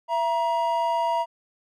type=tone pair together; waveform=triangle; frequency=670.3 / 948 Hz; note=E5 / A#5; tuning=+29 / +29 cents; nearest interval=tritone; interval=600 cents; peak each=-24 / -21 dBFS; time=0.08-1.26 s; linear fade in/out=50 ms; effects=none